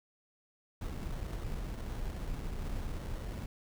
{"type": "noise with sample-and-hold", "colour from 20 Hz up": "brown", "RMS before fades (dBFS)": -38, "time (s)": [0.81, 3.46], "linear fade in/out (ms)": 5, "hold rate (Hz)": 2450, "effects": []}